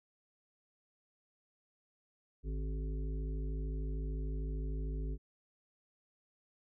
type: harmonic tone with a mistuned harmonic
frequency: 53.3 Hz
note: G#1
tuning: 46 cents sharp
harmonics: 1 / 3 / 5 / 7 / 8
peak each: -35 / -45 / -49 / -52 / -53 dBFS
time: 2.43-5.18 s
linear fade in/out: 50 ms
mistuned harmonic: 3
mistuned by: -100 cents
effects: none